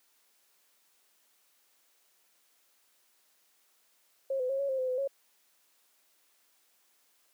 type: tone with pitch steps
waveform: sine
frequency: 539 / 506 / 542 / 557 / 529 / 514 / 507 / 550 Hz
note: C#5 / B4 / C#5 / C#5 / C5 / C5 / B4 / C#5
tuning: -49 / +42 / -39 / +8 / +19 / -31 / +45 / -14 cents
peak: -28 dBFS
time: 4.3-5.076 s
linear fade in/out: 5 ms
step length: 97 ms
effects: white hiss -69 dBFS RMS until 7.33 s + high-pass 300 Hz 12 dB/octave